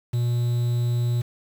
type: tone with quantisation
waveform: triangle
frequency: 120 Hz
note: B2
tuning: 49 cents flat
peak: -18 dBFS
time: 0.13-1.22 s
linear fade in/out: 10 ms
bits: 7
effects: none